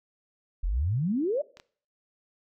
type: exponential sweep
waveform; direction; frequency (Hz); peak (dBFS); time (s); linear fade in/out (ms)
sine; up; 38.41 to 622.3; -24; 0.63-1.42; 10
type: clicks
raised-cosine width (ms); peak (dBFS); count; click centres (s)
0.2; -29; 2; 1.571 / 1.599
effects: noise-tail reverb RT60 0.5 s tail -21 dB re dry